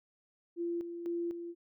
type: tone with tremolo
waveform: sine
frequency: 342.5 Hz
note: F4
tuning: 34 cents flat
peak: -32 dBFS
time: 0.56-1.55 s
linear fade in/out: 50 ms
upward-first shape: square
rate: 2 Hz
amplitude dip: 55%
effects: none